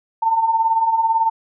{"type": "beating tone pair", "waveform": "sine", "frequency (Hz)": [885, 903], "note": ["A5", "A5"], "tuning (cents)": [10, 45], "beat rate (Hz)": 18, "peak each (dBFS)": [-22, -15], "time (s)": [0.22, 1.3], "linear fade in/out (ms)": 10, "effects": []}